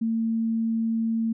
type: tone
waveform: sine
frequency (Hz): 226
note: A3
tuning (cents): +47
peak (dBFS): -22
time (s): 0.01-1.33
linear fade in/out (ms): 10
effects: none